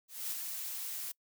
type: noise with ADSR envelope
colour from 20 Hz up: blue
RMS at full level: -36 dBFS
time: 0.08-1.12 s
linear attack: 230 ms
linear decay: 31 ms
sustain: -4 dB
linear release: 8 ms
effects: noise-tail reverb RT60 0.1 s tail -25 dB re dry